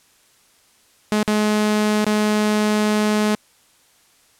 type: tone with dropouts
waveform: sawtooth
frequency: 211.8 Hz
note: G#3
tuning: 34 cents sharp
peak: -12 dBFS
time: 1.12-3.35 s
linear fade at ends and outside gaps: 0 ms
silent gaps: 1.23-1.278 / 2.044-2.066 s
effects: white hiss -56 dBFS RMS until 4.39 s + low-pass 11000 Hz 12 dB/octave